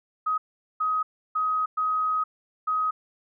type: tone bursts at uneven times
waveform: sine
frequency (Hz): 1261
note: D#6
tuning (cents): +23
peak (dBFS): -22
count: 5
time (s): 0.26-0.38 / 0.8-1.03 / 1.35-1.66 / 1.77-2.24 / 2.67-2.91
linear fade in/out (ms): 10
effects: none